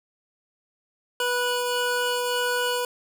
25% pulse tone pair together, 490.9 / 1471 Hz, B4 / F#6, -10 / -11 cents, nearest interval octave + perfect fifth, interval 1899 cents, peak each -21 / -24 dBFS, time 1.2-2.85 s, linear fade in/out 2 ms, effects none

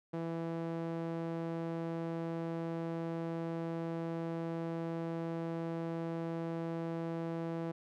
sawtooth tone with band-pass filter, 165.7 Hz, E3, 9 cents sharp, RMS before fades -38 dBFS, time 0.13-7.72 s, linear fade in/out 10 ms, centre 420 Hz, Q 0.82, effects none

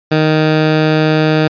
15% pulse tone, 155.56 Hz, D#3, in tune, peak -3 dBFS, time 0.11-1.48 s, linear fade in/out 10 ms, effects resampled to 11025 Hz

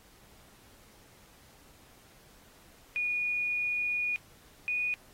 sine tone pair in turn, 2451 / 2467 Hz, D#7 / D#7, -27 / -15 cents, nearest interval unison, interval 12 cents, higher second, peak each -28 dBFS, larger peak neither, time 2.96-4.16 / 4.68-4.94 s, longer first, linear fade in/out 0 ms, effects pink hiss -59 dBFS RMS until 5.13 s + AAC 48 kbps

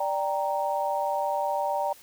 sine chord, G minor, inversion second, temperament equal, 587.3 / 784 / 932.3 Hz, D5 / G5 / Bb5, 0 / 0 / 0 cents, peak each -29 dBFS, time 0-1.93 s, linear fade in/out 5 ms, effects white hiss -52 dBFS RMS until 2.02 s

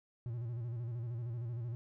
triangle tone with vibrato, 118 Hz, A#2, 22 cents sharp, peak -35 dBFS, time 0.26-1.75 s, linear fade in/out 0 ms, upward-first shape square, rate 13 Hz, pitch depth 65 cents each way, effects none

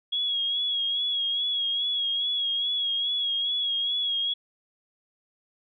sine tone with vibrato, 3322 Hz, G#7, in tune, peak -24 dBFS, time 0.12-4.34 s, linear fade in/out 10 ms, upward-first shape sine, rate 2.4 Hz, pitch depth 40 cents each way, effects none

